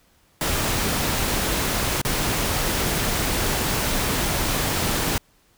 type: noise with dropouts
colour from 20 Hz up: pink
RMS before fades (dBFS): -23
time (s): 0.41-5.18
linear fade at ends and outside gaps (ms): 2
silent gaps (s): 2.016-2.049
effects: pink hiss -60 dBFS RMS until 5.57 s